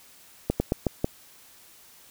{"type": "slowing click train", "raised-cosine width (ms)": 2, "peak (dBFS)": -9, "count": 5, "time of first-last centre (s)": [0.5, 1.045], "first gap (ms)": 100, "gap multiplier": 1.21, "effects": ["white hiss -53 dBFS RMS until 2.1 s"]}